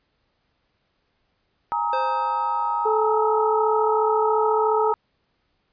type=chord; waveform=sine; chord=Ab suspended second; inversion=none; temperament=equal with one note detuned; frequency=830.6 / 932.3 / 1269.9 Hz; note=Ab5 / Bb5 / Eb6; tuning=0 / 0 / +35 cents; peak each=-28 / -23 / -27 dBFS; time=1.72-4.94 s; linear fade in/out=0 ms
type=tone with exponential decay; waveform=square; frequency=522 Hz; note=C5; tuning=4 cents flat; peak=-25 dBFS; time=1.93-3.31 s; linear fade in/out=2 ms; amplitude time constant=300 ms
type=harmonic tone; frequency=434.7 Hz; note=A4; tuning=21 cents flat; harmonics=1 / 2 / 3; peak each=-20 / -28 / -32 dBFS; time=2.85-4.93 s; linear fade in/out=10 ms
effects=pink hiss -70 dBFS RMS until 5.72 s + resampled to 11025 Hz